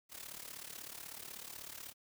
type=noise with amplitude modulation; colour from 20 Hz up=white; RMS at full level=-45 dBFS; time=0.09-1.94 s; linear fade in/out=50 ms; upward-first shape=sine; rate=36.2 Hz; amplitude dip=80%; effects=none